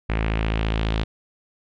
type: tone with low-pass filter sweep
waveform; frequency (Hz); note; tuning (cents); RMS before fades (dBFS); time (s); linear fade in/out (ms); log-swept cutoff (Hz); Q
sawtooth; 54.6; A1; -13; -23; 0.09-1.04; 10; 2300 to 3600; 2.5
effects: none